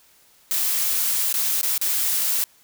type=noise with dropouts; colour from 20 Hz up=blue; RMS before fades=-22 dBFS; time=0.51-2.44 s; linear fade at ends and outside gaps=0 ms; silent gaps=1.326-1.34 / 1.613-1.631 / 1.778-1.814 s; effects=white hiss -56 dBFS RMS until 2.63 s